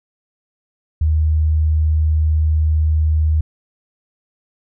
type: tone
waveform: sine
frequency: 77.78 Hz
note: D#2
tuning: in tune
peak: -12 dBFS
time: 1.01-3.41 s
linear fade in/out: 5 ms
effects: none